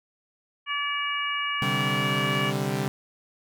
harmonic tone, 575 Hz, D5, 37 cents flat, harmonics 2 / 3 / 4 / 5, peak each -30 / -33 / -31 / -31 dBFS, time 0.66-2.53 s, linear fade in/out 50 ms
sawtooth chord, C suspended second, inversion none, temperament equal, 130.81 / 146.83 / 196 Hz, C3 / D3 / G3, 0 / 0 / 0 cents, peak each -26 dBFS, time 1.62-2.88 s, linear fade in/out 0 ms
effects none

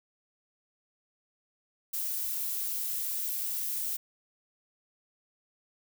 violet noise, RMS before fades -33 dBFS, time 1.93-3.97 s, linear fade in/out 10 ms, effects none

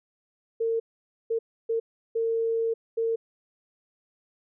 sine tone bursts at uneven times, 455.1 Hz, A#4, 42 cents flat, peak -23 dBFS, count 5, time 0.6-0.8 / 1.3-1.39 / 1.69-1.8 / 2.15-2.74 / 2.97-3.16 s, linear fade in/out 10 ms, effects none

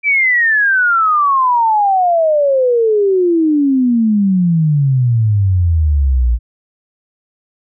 sine exponential sweep, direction down, 2349 to 56.2 Hz, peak -9 dBFS, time 0.03-6.39 s, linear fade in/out 50 ms, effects none

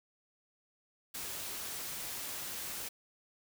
white noise, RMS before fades -41 dBFS, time 1.14-2.89 s, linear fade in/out 10 ms, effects none

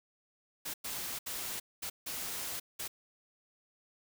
white noise bursts at uneven times, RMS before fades -39 dBFS, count 6, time 0.65-0.74 / 0.84-1.19 / 1.26-1.6 / 1.82-1.9 / 2.06-2.6 / 2.79-2.88 s, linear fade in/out 10 ms, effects none

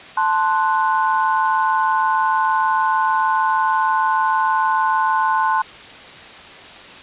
sine chord, F# diminished, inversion first, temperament equal, 880 / 1046.5 / 1480 Hz, A5 / C6 / F#6, 0 / 0 / 0 cents, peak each -18 / -18 / -23 dBFS, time 0.17-5.62 s, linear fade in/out 5 ms, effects white hiss -38 dBFS RMS until 7.02 s + resampled to 8000 Hz

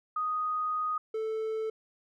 sine / triangle tone pair in turn, 1244.5 / 440 Hz, D#6 / A4, 0 / 0 cents, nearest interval octave + tritone, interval 1800 cents, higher first, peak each -28 dBFS, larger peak neither, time 0.16-0.98 / 1.14-1.7 s, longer first, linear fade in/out 5 ms, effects none

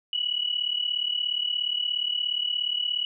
sine tone pair together, 2923 / 2960 Hz, F#7 / F#7, -22 / 0 cents, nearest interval unison, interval 22 cents, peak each -27 / -28 dBFS, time 0.13-3.05 s, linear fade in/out 2 ms, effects none

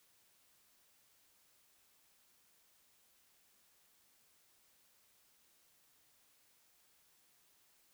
silence, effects white hiss -71 dBFS RMS until 7.93 s

